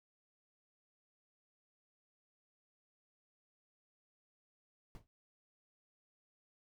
brown noise with exponential decay, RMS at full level -45 dBFS, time 4.95-5.07 s, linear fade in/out 0 ms, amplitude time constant 26 ms, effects none

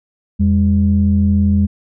sine tone pair together, 84.7 / 202.2 Hz, E2 / G#3, +48 / -46 cents, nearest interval octave + minor third, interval 1506 cents, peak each -12 dBFS, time 0.39-1.67 s, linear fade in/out 20 ms, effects tanh soft clip ceiling -3 dBFS

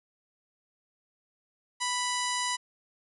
harmonic tone with a mistuned harmonic, 987.8 Hz, B5, in tune, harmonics 1 / 2 / 3 / 4 / 5 / 6 / 7 / 8 / 9 / 10, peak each -32 / -35 / -37 / -38 / -39 / -40 / -40 / -41 / -42 / -42 dBFS, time 1.8-2.57 s, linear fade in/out 20 ms, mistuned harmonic 8, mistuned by -78 cents, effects none

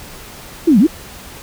sine linear two-way sweep, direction down then up, 357.2 to 177.7 to 357.2 Hz, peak -6 dBFS, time 0.67-0.87 s, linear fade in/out 10 ms, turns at 0.79 s, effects pink hiss -35 dBFS RMS until 1.42 s

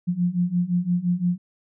sine beating tone pair, 173.6 / 179.4 Hz, F3 / F3, -10 / +47 cents, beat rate 5.8 Hz, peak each -24 / -22 dBFS, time 0.07-1.38 s, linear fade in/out 20 ms, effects none

